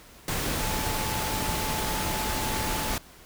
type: tone in noise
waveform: sine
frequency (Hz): 869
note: A5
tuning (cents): -22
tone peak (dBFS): -34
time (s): 0.59-2.94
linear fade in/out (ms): 2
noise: pink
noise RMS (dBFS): -29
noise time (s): 0.28-2.98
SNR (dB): -8
effects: pink hiss -51 dBFS RMS until 3.25 s